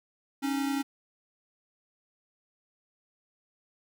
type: tone pair together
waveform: square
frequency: 275.3 / 306.4 Hz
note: C#4 / D#4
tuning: -12 / -27 cents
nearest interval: major second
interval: 185 cents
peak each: -29 / -36 dBFS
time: 0.42-0.83 s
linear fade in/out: 20 ms
effects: none